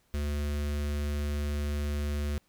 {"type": "tone with notch filter", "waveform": "square", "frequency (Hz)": 73.1, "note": "D2", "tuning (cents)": -7, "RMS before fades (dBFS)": -31, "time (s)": [0.14, 2.38], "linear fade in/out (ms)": 0, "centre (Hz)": 860, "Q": 1.6, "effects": ["pink hiss -69 dBFS RMS until 2.48 s"]}